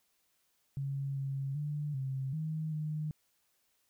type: tone with pitch steps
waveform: sine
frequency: 138.1 / 136.7 / 148 / 133.6 / 157 / 153.3 Hz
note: C#3 / C#3 / D3 / C3 / D#3 / D#3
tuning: -6 / -24 / +14 / +36 / +16 / -25 cents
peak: -33 dBFS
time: 0.77-3.11 s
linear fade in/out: 0 ms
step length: 390 ms
effects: white hiss -75 dBFS RMS until 3.89 s